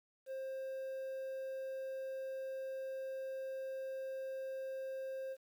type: tone with quantisation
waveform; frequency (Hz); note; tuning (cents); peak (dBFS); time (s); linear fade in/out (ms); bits
triangle; 530; C5; +22; -38; 0.26-5.37; 50; 11
effects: none